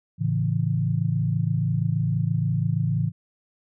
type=chord; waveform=sine; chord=A major; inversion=none; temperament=equal; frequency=110 / 138.59 / 164.81 Hz; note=A2 / C#3 / E3; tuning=0 / 0 / 0 cents; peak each=-25 dBFS; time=0.18-3.12 s; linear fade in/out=50 ms; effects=none